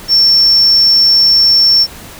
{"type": "tone", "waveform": "triangle", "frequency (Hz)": 5430, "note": "F8", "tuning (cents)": -50, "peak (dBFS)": -3, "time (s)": [0.08, 1.87], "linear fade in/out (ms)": 50, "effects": ["tanh soft clip ceiling 0 dBFS", "pink hiss -32 dBFS RMS until 2.19 s"]}